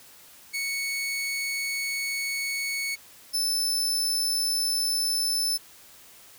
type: tone pair in turn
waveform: sawtooth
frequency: 2217 / 5273 Hz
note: C#7 / E8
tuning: 0 / 0 cents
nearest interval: octave + minor third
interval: 1500 cents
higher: second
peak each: -24 / -21 dBFS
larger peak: second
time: 0.53-2.96 / 3.33-5.58 s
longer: first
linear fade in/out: 20 ms
effects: white hiss -51 dBFS RMS until 6.38 s